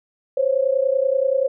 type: tone pair together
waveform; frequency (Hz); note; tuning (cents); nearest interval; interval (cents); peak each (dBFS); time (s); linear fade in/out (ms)
sine; 520 / 550.4; C5 / C#5; -11 / -12; minor second; 99; -19; 0.37-1.48; 5
effects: none